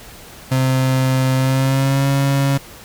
35% pulse tone with pitch glide, 130.81 to 138.19 Hz, C3 to C#3, 0 to -5 cents, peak -12 dBFS, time 0.51-2.58 s, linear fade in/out 10 ms, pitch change +95 cents, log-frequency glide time 1.36-2.09 s, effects pink hiss -39 dBFS RMS until 2.84 s

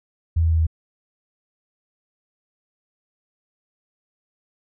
sine tone with pitch steps, 82.41 / 81.7 / 80.99 / 80.3 Hz, E2 / E2 / E2 / E2, 0 / -15 / -30 / -45 cents, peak -15 dBFS, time 0.36-0.668 s, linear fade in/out 10 ms, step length 77 ms, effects none

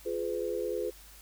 sine chord, F diminished, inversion none, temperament just, 349.2 / 419.1 / 502.9 Hz, F4 / Ab4 / Cb5, 0 / +16 / +31 cents, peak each -36 / -34 / -34 dBFS, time 0.05-0.91 s, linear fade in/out 20 ms, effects added 50 Hz sine -54 dBFS peak until 1.21 s + white hiss -54 dBFS RMS until 1.21 s

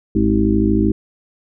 harmonic tone with a mistuned harmonic, 53 Hz, G#1, 36 cents sharp, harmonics 1 / 2 / 4 / 5 / 6 / 7, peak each -21 / -22 / -17 / -22 / -17 / -22 dBFS, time 0.15-0.92 s, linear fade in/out 5 ms, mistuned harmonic 7, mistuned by +63 cents, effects none

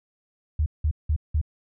sine tone bursts, 76 Hz, D#2, 40 cents flat, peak -19 dBFS, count 4, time 0.59-1.414 s, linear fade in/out 5 ms, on 71 ms, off 180 ms, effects none

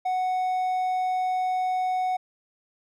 triangle tone, 740 Hz, F#5, in tune, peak -21 dBFS, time 0.05-2.17 s, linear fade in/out 10 ms, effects none

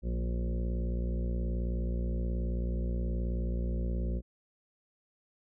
harmonic tone with a mistuned harmonic, 58.8 Hz, A#1, 16 cents sharp, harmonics 1 / 2 / 3 / 4 / 6 / 7 / 8 / 9 / 10, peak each -30 / -41 / -39 / -43 / -45 / -50 / -52 / -48 / -55 dBFS, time 0.02-4.22 s, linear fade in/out 50 ms, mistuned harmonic 3, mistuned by +30 cents, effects none

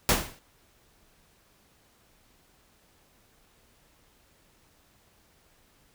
pink noise with exponential decay, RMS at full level -18 dBFS, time 0.09-0.39 s, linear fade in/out 1 ms, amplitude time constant 64 ms, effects pink hiss -63 dBFS RMS until 5.94 s

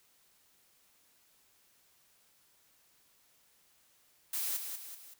blue noise with echo, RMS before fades -35 dBFS, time 4.33-4.57 s, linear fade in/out 5 ms, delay 190 ms, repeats 3, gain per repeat -6 dB, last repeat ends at 5.14 s, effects white hiss -68 dBFS RMS until 5.19 s

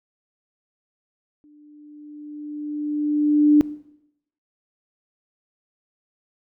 sine tone with exponential growth, 297.2 Hz, D4, 21 cents sharp, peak -9 dBFS, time 1.44-3.61 s, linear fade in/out 0 ms, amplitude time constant 470 ms, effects noise-tail reverb RT60 0.8 s tail -19 dB re dry

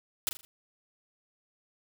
white noise with echo, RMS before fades -29 dBFS, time 0.27-0.29 s, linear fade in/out 0 ms, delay 40 ms, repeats 4, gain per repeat -8 dB, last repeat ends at 0.45 s, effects none

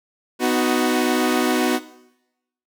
sawtooth chord, B major, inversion none, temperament equal with one note detuned, 249.2 / 311.1 / 370 Hz, B3 / D#4 / F#4, +16 / 0 / 0 cents, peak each -17 / -20 / -17 dBFS, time 0.39-1.8 s, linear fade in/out 50 ms, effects noise-tail reverb RT60 0.9 s tail -17 dB re dry

